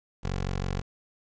15% pulse tone, 46.25 Hz, F#1, in tune, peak -22 dBFS, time 0.23-0.82 s, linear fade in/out 20 ms, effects resampled to 16000 Hz + 9-bit

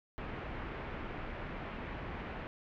pink low-pass noise, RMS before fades -42 dBFS, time 0.18-2.47 s, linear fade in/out 0 ms, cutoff 2500 Hz, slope 24 dB/octave, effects none

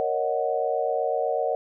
sine chord, D# minor seventh, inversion second, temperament equal, 466.2 / 554.4 / 622.3 / 740 Hz, A#4 / C#5 / D#5 / F#5, 0 / 0 / 0 / 0 cents, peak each -28 dBFS, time 0-1.55 s, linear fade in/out 0 ms, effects none

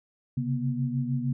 sine tone cluster, 132.6 / 139.1 / 240.9 Hz, C3 / C#3 / B3, +23 / +6 / -43 cents, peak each -29 / -31 / -30 dBFS, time 0.37-1.33 s, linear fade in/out 5 ms, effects none

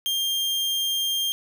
40% pulse tone, 3195 Hz, G7, 32 cents sharp, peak -22 dBFS, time 0.06-1.32 s, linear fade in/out 0 ms, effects none

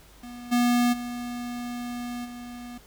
square tone with level steps, 242.3 Hz, B3, 33 cents flat, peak -39 / -20 / -32 / -38 dBFS, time 0.23-2.78 s, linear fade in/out 5 ms, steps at 0.51 / 0.92 / 2.24 s, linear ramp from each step 20 ms, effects added 50 Hz sine -54 dBFS peak until 2.86 s + pink hiss -54 dBFS RMS until 2.86 s

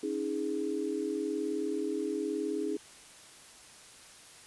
sine chord, C# suspended second, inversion none, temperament equal with one note detuned, 277.2 / 316.2 / 415.3 Hz, C#4 / D#4 / G#4, 0 / +28 / 0 cents, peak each -37 / -34 / -34 dBFS, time 0.03-2.77 s, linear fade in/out 5 ms, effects white hiss -53 dBFS RMS until 4.46 s + resampled to 24000 Hz

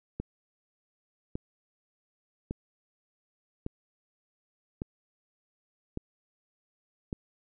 click train, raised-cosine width 3 ms, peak -20 dBFS, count 7, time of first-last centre 0.2-7.128 s, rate 0.866 Hz, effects none

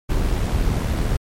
brown noise with amplitude modulation, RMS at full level -18 dBFS, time 0.09-1.17 s, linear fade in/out 10 ms, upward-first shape sine, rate 77 Hz, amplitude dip 40%, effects MP3 64 kbps

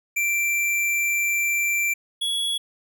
square tone pair in turn, 2351 / 3362 Hz, D7 / G#7, +1 / +20 cents, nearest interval tritone, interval 619 cents, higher second, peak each -21 / -23 dBFS, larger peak first, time 0.16-1.94 / 2.21-2.58 s, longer first, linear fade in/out 10 ms, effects none

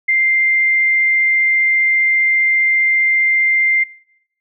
sine tone, 2095 Hz, C7, 2 cents sharp, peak -11 dBFS, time 0.08-3.84 s, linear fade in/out 10 ms, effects noise-tail reverb RT60 0.9 s tail -24 dB re dry

